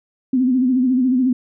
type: tone with vibrato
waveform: sine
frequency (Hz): 254.9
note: C4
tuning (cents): -45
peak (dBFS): -13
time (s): 0.33-1.33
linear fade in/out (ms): 5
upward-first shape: sine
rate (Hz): 14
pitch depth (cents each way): 73
effects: none